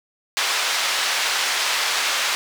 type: band-pass noise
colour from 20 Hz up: white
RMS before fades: -22 dBFS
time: 0.37-2.35 s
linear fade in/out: 0 ms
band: 790 to 4500 Hz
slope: 12 dB/octave
effects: none